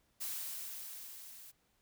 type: noise with level ramp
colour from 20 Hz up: blue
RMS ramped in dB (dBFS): -39 to -54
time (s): 0.2-1.52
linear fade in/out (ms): 20
effects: pink hiss -75 dBFS RMS until 1.81 s